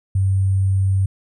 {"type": "tone with sample-and-hold", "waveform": "sine", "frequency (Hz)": 96.1, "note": "G2", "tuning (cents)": -34, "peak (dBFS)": -14, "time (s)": [0.15, 1.06], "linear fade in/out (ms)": 5, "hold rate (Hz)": 8820, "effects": ["resampled to 32000 Hz"]}